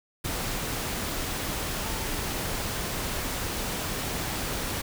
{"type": "tone in noise", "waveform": "sine", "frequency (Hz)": 894, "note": "A5", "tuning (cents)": 27, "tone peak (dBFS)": -42, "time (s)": [1.85, 2.06], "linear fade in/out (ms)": 10, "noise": "pink", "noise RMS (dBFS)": -31, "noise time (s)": [0.24, 4.82], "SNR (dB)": -14, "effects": []}